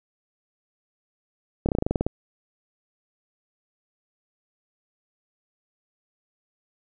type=slowing click train; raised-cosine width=2 ms; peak=-9 dBFS; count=11; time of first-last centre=1.66-2.066 s; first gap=28 ms; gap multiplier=1.08; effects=none